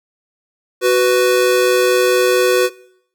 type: tone pair together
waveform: square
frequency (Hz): 371.2 / 495.5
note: F#4 / B4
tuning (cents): +6 / +6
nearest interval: perfect fourth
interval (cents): 500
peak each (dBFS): -14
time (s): 0.81-2.7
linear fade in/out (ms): 50
effects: noise-tail reverb RT60 0.7 s tail -21 dB re dry